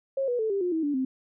sine tone with pitch steps, 541 / 487.6 / 439.4 / 396 / 356.9 / 321.7 / 289.9 / 261.3 Hz, C#5 / B4 / A4 / G4 / F4 / E4 / D4 / C4, -42 / -22 / -2 / +18 / +38 / -42 / -22 / -2 cents, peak -24 dBFS, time 0.17-1.05 s, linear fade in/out 5 ms, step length 110 ms, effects none

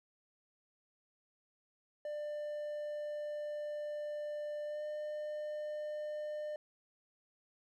triangle tone with pitch glide, 595 to 602.3 Hz, D5 to D5, +22 to +44 cents, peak -36 dBFS, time 2.05-6.56 s, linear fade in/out 2 ms, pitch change +22 cents, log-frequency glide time 4.66-4.83 s, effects none

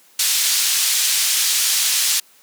pink band-pass noise, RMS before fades -18 dBFS, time 0.19-2.2 s, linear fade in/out 5 ms, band 3800 to 12000 Hz, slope 12 dB/octave, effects white hiss -52 dBFS RMS until 2.42 s + high-pass 200 Hz 12 dB/octave

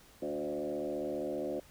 sine tone with frequency modulation, 440 Hz, A4, in tune, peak -33 dBFS, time 0.22-1.6 s, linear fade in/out 5 ms, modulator 75 Hz, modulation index 2.5, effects pink hiss -59 dBFS RMS until 1.7 s

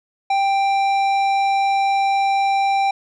triangle tone with tanh clipping, 787 Hz, G5, 7 cents sharp, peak -17 dBFS, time 0.3-2.91 s, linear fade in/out 5 ms, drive 16 dB, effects none

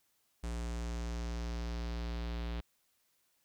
square tone with low-pass filter sweep, 58.27 Hz, A#1, in tune, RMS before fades -38 dBFS, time 0.43-2.61 s, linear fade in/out 10 ms, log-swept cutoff 8300 to 3700 Hz, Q 1.9, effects white hiss -75 dBFS RMS until 3.44 s

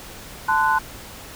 sine chord, F# diminished, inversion first, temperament equal with one note detuned, 880 / 1031.5 / 1480 Hz, A5 / C6 / F#6, 0 / -25 / 0 cents, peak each -20 / -20 / -21 dBFS, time 0.48-0.79 s, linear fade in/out 10 ms, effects pink hiss -39 dBFS RMS until 1.35 s

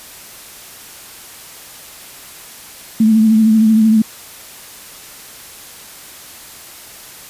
sine tone with vibrato, 220 Hz, A3, in tune, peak -7 dBFS, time 3-4.02 s, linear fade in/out 5 ms, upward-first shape triangle, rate 13 Hz, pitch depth 46 cents each way, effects white hiss -36 dBFS RMS until 7.29 s + resampled to 32000 Hz

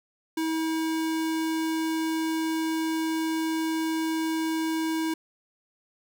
square tone, 321.1 Hz, E4, 45 cents flat, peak -26 dBFS, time 0.37-5.14 s, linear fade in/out 5 ms, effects none

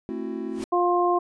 triangle chord, F# half-diminished seventh, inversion first, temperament just, 222 / 266.4 / 333 / 370 Hz, A3 / C4 / E4 / F#4, +16 / +31 / +18 / 0 cents, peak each -32 dBFS, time 0.09-0.64 s, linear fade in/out 0 ms
pink noise with exponential growth, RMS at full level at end -35 dBFS, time 0.46-0.64 s, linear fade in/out 1 ms, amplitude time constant 37 ms
harmonic tone, 352.8 Hz, F4, 18 cents sharp, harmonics 1 / 2 / 3, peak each -22 / -23 / -24 dBFS, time 0.72-1.19 s, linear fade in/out 10 ms
effects resampled to 22050 Hz

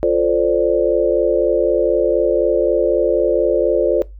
sine chord, D minor seventh, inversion first, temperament equal, 349.2 / 440 / 523.3 / 587.3 Hz, F4 / A4 / C5 / D5, 0 / 0 / 0 / 0 cents, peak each -18 dBFS, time 0.03-4.02 s, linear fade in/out 0 ms, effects noise-tail reverb RT60 0.2 s tail -20 dB re dry + added 50 Hz sine -33 dBFS peak until 4.19 s

